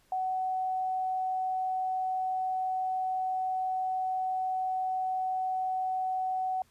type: tone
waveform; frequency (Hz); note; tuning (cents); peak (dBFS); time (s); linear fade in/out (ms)
sine; 749; F#5; +21; -28; 0.12-6.62; 2
effects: pink hiss -66 dBFS RMS until 6.7 s + resampled to 32000 Hz